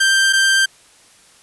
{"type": "tone pair in turn", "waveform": "sawtooth", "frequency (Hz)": [1573, 1573], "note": ["G6", "G6"], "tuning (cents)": [6, 6], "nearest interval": "unison", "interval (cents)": 0, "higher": "neither", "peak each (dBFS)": -8, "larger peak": "neither", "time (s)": [[0, 0.33], [0.33, 0.66]], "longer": "neither", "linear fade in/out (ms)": 10, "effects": ["white hiss -49 dBFS RMS until 1.42 s", "resampled to 24000 Hz"]}